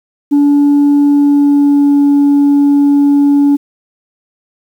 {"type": "tone with pitch glide", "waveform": "sine", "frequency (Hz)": [287.5, 284.9], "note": ["D4", "C#4"], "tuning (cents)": [-37, 48], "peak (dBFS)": -3, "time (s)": [0.31, 3.57], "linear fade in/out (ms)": 20, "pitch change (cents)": -15, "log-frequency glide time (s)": [1.07, 2.01], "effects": ["tanh soft clip ceiling -4 dBFS", "7-bit"]}